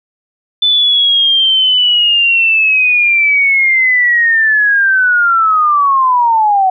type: linear sweep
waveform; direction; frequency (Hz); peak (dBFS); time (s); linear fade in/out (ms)
sine; down; 3520 to 740; -7; 0.62-6.7; 5
effects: none